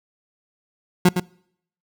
30% pulse tone with echo, 179.8 Hz, F#3, 49 cents flat, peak -8 dBFS, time 1.05-1.09 s, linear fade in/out 5 ms, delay 110 ms, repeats 1, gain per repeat -8 dB, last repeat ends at 1.2 s, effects noise-tail reverb RT60 0.7 s tail -25 dB re dry

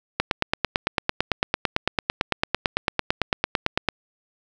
click train, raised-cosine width 0.3 ms, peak -3 dBFS, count 34, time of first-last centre 0.2-3.887 s, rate 8.95 Hz, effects none

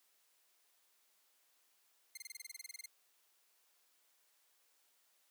10% pulse tone bursts, 2100 Hz, C7, 6 cents sharp, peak -36 dBFS, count 15, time 2.15-2.86 s, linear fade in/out 5 ms, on 24 ms, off 25 ms, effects white hiss -74 dBFS RMS until 5.3 s + high-pass 400 Hz 12 dB/octave

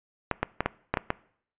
clicks, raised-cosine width 0.5 ms, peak -9 dBFS, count 7, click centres 0.313 / 0.43 / 0.606 / 0.66 / 0.94 / 0.972 / 1.104 s, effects noise-tail reverb RT60 0.6 s tail -21 dB re dry + resampled to 8000 Hz

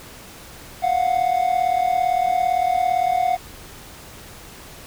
triangle tone pair together, 697 / 734.7 Hz, F5 / F#5, -4 / -12 cents, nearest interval minor second, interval 92 cents, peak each -19 / -17 dBFS, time 0.82-3.37 s, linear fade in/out 20 ms, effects pink hiss -41 dBFS RMS until 4.86 s

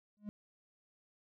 triangle tone with exponential growth, 208.1 Hz, G#3, 4 cents sharp, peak -34 dBFS, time 0.17-0.29 s, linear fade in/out 0 ms, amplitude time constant 24 ms, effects none

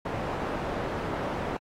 white low-pass noise, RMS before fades -32 dBFS, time 0.05-1.57 s, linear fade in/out 5 ms, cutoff 820 Hz, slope 12 dB/octave, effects AAC 48 kbps

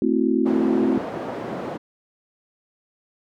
sine chord, F# half-diminished seventh, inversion first, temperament equal with one note detuned, 220.8 / 261.6 / 329.6 / 370 Hz, A3 / C4 / E4 / F#4, +6 / 0 / 0 / 0 cents, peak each -23 / -21 / -23 / -24 dBFS, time 0.02-0.98 s, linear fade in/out 2 ms
white band-pass noise, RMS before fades -30 dBFS, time 0.45-1.78 s, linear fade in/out 20 ms, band 190 to 580 Hz, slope 12 dB/octave
effects none

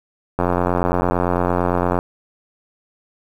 click train, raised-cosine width 1 ms, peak -4 dBFS, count 143, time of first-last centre 0.39-1.989 s, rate 88.8 Hz, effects 7-bit

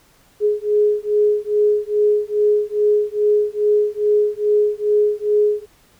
sine beating tone pair, 417.4 / 419.8 Hz, G#4 / G#4, +9 / +19 cents, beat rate 2.4 Hz, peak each -17 dBFS, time 0.4-5.66 s, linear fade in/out 50 ms, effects pink hiss -54 dBFS RMS until 5.99 s

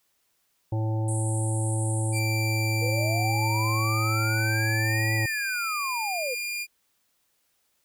harmonic tone, 110 Hz, A2, in tune, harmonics 1 / 3 / 5 / 7 / 8, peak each -24 / -34 / -38 / -41 / -42 dBFS, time 0.72-5.26 s, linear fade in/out 5 ms
pink band-pass noise, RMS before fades -37 dBFS, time 1.08-2.19 s, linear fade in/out 2 ms, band 8000 to 10000 Hz, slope 96 dB/octave
sawtooth tone with pitch glide, 2349 to 2409 Hz, D7 to D7, 0 to +43 cents, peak -26 dBFS, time 2.12-6.67 s, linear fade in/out 50 ms, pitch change +43 cents, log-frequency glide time 4.79-4.98 s
sine linear two-way sweep, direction up then down, 467.7 to 1976 to 467.7 Hz, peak -29 dBFS, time 2.81-6.35 s, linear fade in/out 20 ms, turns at 5.15 s
effects white hiss -71 dBFS RMS until 7.84 s

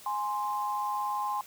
sine tone pair together, 830.6 / 1046.5 Hz, G#5 / C6, 0 / 0 cents, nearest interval major third, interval 400 cents, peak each -32 / -31 dBFS, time 0.06-1.41 s, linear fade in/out 2 ms, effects white hiss -51 dBFS RMS until 1.46 s

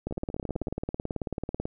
two click trains, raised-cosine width 2 ms, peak -24 / -17 dBFS, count 10 / 30, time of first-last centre 0.11-0.683 / 0.07-1.655 s, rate 15.7 / 18.3 Hz, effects none

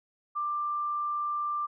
sine tone, 1184 Hz, D6, 14 cents sharp, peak -28 dBFS, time 0.35-1.67 s, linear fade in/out 20 ms, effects none

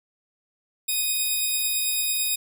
5% pulse tone pair together, 2489 / 3729 Hz, D#7 / A#7, 0 / 0 cents, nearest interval perfect fifth, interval 700 cents, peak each -17 dBFS, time 0.88-2.36 s, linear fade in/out 10 ms, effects none

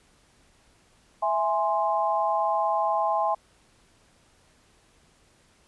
sine chord, E augmented, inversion none, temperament equal, 659.3 / 830.6 / 1046.5 Hz, E5 / G#5 / B#5, 0 / 0 / 0 cents, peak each -27 / -25 / -27 dBFS, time 1.22-3.35 s, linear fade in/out 10 ms, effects pink hiss -61 dBFS RMS until 5.67 s + resampled to 24000 Hz

